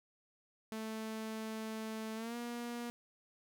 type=tone with pitch glide; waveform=sawtooth; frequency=220 to 238.5 Hz; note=A3 to A#3; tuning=0 to +40 cents; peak=-36 dBFS; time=0.72-2.9 s; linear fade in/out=0 ms; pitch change=+140 cents; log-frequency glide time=2.15-2.36 s; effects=none